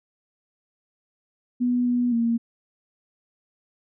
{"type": "tone with pitch steps", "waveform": "sine", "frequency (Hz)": [245.7, 244.2, 232.2], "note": ["B3", "B3", "A#3"], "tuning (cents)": [-9, -19, -7], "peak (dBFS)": -19, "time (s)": [1.6, 2.38], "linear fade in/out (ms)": 20, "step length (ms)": 260, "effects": []}